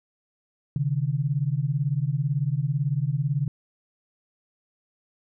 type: beating tone pair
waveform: sine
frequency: 132.8 / 150.8 Hz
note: C3 / D3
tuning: +26 / +46 cents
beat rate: 18 Hz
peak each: -25 dBFS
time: 0.76-3.48 s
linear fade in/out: 2 ms
effects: none